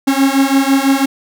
45% pulse beating tone pair, 269.3 / 275.3 Hz, C#4 / C#4, -50 / -12 cents, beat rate 6 Hz, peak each -13 dBFS, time 0.07-1.06 s, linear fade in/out 10 ms, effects none

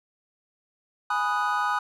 triangle chord, G# minor seventh, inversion none, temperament equal, 830.6 / 987.8 / 1244.5 / 1480 Hz, G#5 / B5 / D#6 / F#6, 0 / 0 / 0 / 0 cents, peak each -27 / -28 / -25 / -28 dBFS, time 1.1-1.79 s, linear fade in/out 5 ms, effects none

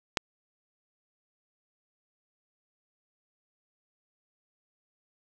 click, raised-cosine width 0.2 ms, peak -7 dBFS, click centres 0.172 s, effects none

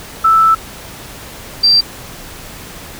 sine tone pair in turn, 1318.5 / 4699 Hz, E6 / D8, 0 / 0 cents, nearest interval octave + minor seventh, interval 2200 cents, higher second, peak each -6 dBFS, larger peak neither, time 0.24-0.55 / 1.63-1.81 s, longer first, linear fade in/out 10 ms, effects pink hiss -32 dBFS RMS until 2.99 s

